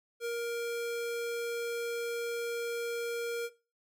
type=tone; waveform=square; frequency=469.5 Hz; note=A#4; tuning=12 cents sharp; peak=-33 dBFS; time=0.2-3.5 s; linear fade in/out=50 ms; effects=noise-tail reverb RT60 0.3 s tail -18 dB re dry